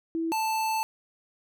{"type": "tone pair in turn", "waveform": ["sine", "square"], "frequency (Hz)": [328.1, 881], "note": ["E4", "A5"], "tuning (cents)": [-8, 2], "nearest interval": "octave + perfect fourth", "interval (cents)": 1710, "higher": "second", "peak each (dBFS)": -26, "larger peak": "neither", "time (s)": [[0.15, 0.32], [0.32, 0.83]], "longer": "second", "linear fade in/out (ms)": 0, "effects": []}